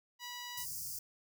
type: tone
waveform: 10% pulse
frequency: 976 Hz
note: B5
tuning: 21 cents flat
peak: -34 dBFS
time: 0.19-0.66 s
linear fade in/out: 50 ms
type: band-stop noise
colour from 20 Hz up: white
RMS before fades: -42 dBFS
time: 0.57-0.99 s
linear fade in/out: 5 ms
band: 170 to 4700 Hz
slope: 96 dB/octave
effects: none

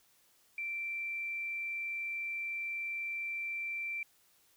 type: tone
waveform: sine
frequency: 2347 Hz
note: D7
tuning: 2 cents flat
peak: -35 dBFS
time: 0.58-4.03 s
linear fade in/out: 2 ms
effects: white hiss -68 dBFS RMS until 4.56 s

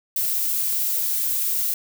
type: noise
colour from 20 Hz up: violet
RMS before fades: -23 dBFS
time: 0.16-1.74 s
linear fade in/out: 2 ms
effects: none

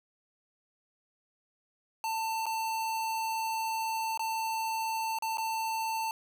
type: tone with dropouts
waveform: square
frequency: 893 Hz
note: A5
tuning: 25 cents sharp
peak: -31 dBFS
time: 2.04-6.11 s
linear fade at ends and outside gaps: 1 ms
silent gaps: 2.457-2.465 / 4.175-4.194 / 5.187-5.223 / 5.372-5.382 s
effects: none

